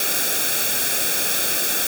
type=noise with comb filter; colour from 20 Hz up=white; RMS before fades=-21 dBFS; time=0-1.87 s; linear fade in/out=2 ms; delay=0.99 ms; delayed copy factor=-0.7; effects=none